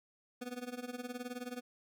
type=tone with tremolo; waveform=25% pulse; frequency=246.9 Hz; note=B3; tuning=in tune; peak=-34 dBFS; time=0.41-1.61 s; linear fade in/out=10 ms; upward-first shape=sine; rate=19 Hz; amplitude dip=85%; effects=none